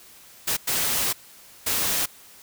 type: noise bursts at uneven times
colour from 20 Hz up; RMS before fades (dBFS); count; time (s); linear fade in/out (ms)
white; -24; 3; 0.47-0.57 / 0.67-1.13 / 1.66-2.06; 10
effects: white hiss -49 dBFS RMS until 2.42 s